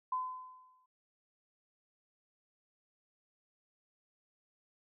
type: tone with exponential decay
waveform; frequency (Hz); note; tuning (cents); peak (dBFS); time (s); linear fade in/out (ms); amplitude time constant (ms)
sine; 1019; C6; -46; -30; 0.12-0.86; 5; 160
effects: none